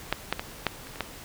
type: clicks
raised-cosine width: 0.3 ms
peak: -7 / -8 / -14 / -29 / -7 / -27 / -25 / -11 dBFS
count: 8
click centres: 0.126 / 0.326 / 0.395 / 0.516 / 0.667 / 0.871 / 0.958 / 1.007 s
effects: pink hiss -44 dBFS RMS until 1.24 s